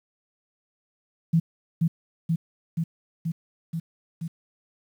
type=tone with echo; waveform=sine; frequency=164.81 Hz; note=E3; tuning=in tune; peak=-16 dBFS; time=1.33-1.4 s; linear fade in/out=10 ms; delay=480 ms; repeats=6; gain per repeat=-2 dB; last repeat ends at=4.28 s; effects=9-bit